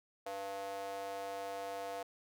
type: tone with high-pass filter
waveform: square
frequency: 98.5 Hz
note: G2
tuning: 9 cents sharp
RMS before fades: -42 dBFS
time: 0.26-2.03 s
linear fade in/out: 5 ms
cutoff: 600 Hz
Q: 9.2
effects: none